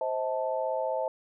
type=chord; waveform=sine; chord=A diminished; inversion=first; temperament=equal with one note detuned; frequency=523.3 / 638.6 / 880 Hz; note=C5 / Eb5 / A5; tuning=0 / +45 / 0 cents; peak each=-31 / -31 / -33 dBFS; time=0.01-1.08 s; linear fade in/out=2 ms; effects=none